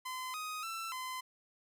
sawtooth tone with pitch steps, 1025 / 1251 / 1336 / 1026 Hz, C6 / D#6 / E6 / C6, -36 / +9 / +23 / -34 cents, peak -35 dBFS, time 0.05-1.21 s, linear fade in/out 10 ms, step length 290 ms, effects none

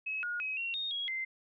sine tone with pitch steps, 2568 / 1438 / 2544 / 2738 / 3701 / 3308 / 2079 Hz, E7 / F#6 / D#7 / F7 / A#7 / G#7 / C7, -46 / -50 / +38 / -35 / -13 / -8 / -12 cents, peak -33 dBFS, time 0.06-1.25 s, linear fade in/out 10 ms, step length 170 ms, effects none

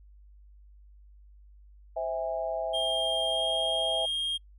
sine chord, C augmented, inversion none, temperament just, 523.3 / 654.1 / 817.6 Hz, C5 / E5 / G#5, 0 / -14 / -27 cents, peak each -36 / -30 / -36 dBFS, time 1.96-4.06 s, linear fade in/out 10 ms
triangle tone with pitch glide, 3209 to 3231 Hz, G7 to G#7, +40 to -48 cents, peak -26 dBFS, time 2.73-4.38 s, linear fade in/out 20 ms, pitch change +12 cents, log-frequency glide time 3.27-3.43 s
effects noise-tail reverb RT60 0.1 s tail -25 dB re dry + added 50 Hz sine -51 dBFS peak until 4.58 s

